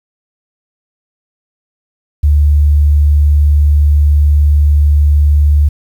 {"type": "tone", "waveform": "sine", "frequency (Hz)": 73.42, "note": "D2", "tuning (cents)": 0, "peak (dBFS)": -5, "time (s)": [2.23, 5.69], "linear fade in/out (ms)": 10, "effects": ["7-bit"]}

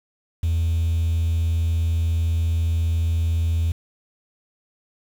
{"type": "tone", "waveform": "triangle", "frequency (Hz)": 82.8, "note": "E2", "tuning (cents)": 8, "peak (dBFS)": -15, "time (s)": [0.43, 3.72], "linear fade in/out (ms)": 5, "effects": ["tanh soft clip ceiling -14 dBFS", "7-bit"]}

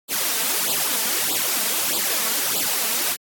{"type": "noise with flanger", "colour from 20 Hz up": "white", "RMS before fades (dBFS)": -22, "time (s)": [0.08, 3.17], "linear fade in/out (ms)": 50, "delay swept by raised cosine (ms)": [0.24, 4.54], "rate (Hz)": 1.6, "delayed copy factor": 0.9, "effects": ["high-pass 200 Hz 12 dB/octave", "AAC 64 kbps"]}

